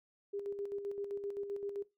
sine tone with tremolo, 402.7 Hz, G4, 47 cents sharp, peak -36 dBFS, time 0.33-1.83 s, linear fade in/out 10 ms, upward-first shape square, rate 7.7 Hz, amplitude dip 50%, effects noise-tail reverb RT60 0.2 s tail -17 dB re dry

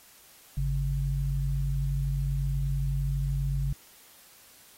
sine tone pair together, 50.46 / 138.59 Hz, G#1 / C#3, -49 / 0 cents, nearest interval octave + perfect fourth, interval 1749 cents, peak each -28 dBFS, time 0.57-3.73 s, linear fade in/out 5 ms, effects white hiss -55 dBFS RMS until 4.77 s + AAC 48 kbps

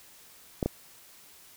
clicks, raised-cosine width 2 ms, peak -13 dBFS, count 2, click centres 0.628 / 0.66 s, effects white hiss -54 dBFS RMS until 1.56 s

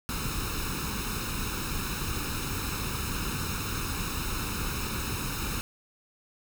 pink noise with comb filter, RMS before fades -32 dBFS, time 0.09-5.61 s, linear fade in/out 0 ms, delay 0.76 ms, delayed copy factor +0.75, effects none

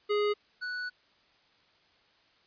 square tone pair in turn, 415.3 / 1480 Hz, G#4 / F#6, 0 / 0 cents, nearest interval octave + minor seventh, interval 2200 cents, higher second, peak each -26 / -34 dBFS, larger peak first, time 0.09-0.34 / 0.61-0.9 s, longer second, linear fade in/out 20 ms, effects white hiss -65 dBFS RMS until 2.46 s + resampled to 11025 Hz

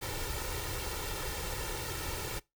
pink noise with comb filter, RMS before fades -37 dBFS, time 0.01-2.4 s, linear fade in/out 20 ms, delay 2.2 ms, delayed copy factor +0.7, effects noise-tail reverb RT60 0.2 s tail -22 dB re dry

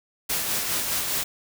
white noise with tremolo, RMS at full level -25 dBFS, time 0.29-1.24 s, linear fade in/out 10 ms, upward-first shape sine, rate 4.9 Hz, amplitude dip 35%, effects none

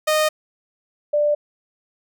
sawtooth / sine tone pair in turn, 617 / 591 Hz, D#5 / D5, -15 / +11 cents, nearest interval minor second, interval 74 cents, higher first, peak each -12 / -15 dBFS, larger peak first, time 0.07-0.29 / 1.13-1.35 s, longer neither, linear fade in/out 10 ms, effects none

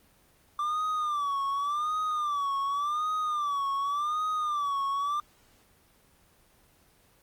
triangle tone with vibrato, 1174.7 Hz, D6, in tune, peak -25 dBFS, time 0.59-5.2 s, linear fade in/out 2 ms, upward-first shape sine, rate 0.88 Hz, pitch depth 110 cents each way, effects pink hiss -62 dBFS RMS until 7.22 s + Opus 24 kbps

